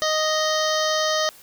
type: harmonic tone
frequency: 622.3 Hz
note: D#5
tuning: in tune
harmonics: 1 / 2 / 3 / 5 / 6 / 7 / 8 / 9 / 10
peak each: -23 / -26 / -28 / -30 / -31 / -31 / -32 / -33 / -33 dBFS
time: 0.02-1.29 s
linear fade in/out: 0 ms
effects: white hiss -48 dBFS RMS until 1.42 s